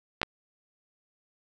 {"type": "clicks", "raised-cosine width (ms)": 0.3, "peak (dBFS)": -10, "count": 2, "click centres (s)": [0.216, 0.231], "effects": []}